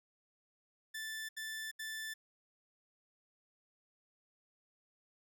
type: tone bursts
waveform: sawtooth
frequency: 1760 Hz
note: A6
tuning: in tune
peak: -37 dBFS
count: 3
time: 0.94-2.14 s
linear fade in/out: 10 ms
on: 350 ms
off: 75 ms
effects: none